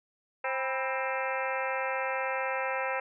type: harmonic tone with a mistuned harmonic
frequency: 264.2 Hz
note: C4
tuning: 17 cents sharp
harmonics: 2 / 3 / 4 / 5 / 6 / 7 / 8 / 9 / 10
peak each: -34 / -36 / -37 / -38 / -39 / -39 / -40 / -41 / -41 dBFS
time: 0.44-3 s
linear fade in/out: 5 ms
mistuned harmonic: 4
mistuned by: -120 cents
effects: none